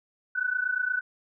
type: tone pair together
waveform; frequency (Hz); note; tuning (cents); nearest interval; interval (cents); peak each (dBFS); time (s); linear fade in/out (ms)
sine; 1480 / 1508.5; F#6 / F#6; 0 / +33; unison; 33; -28; 0.35-1.01; 10
effects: none